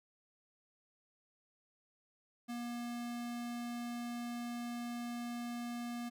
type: tone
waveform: square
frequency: 238.9 Hz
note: A#3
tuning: 43 cents sharp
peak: -40 dBFS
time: 2.48-6.1 s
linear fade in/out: 20 ms
effects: none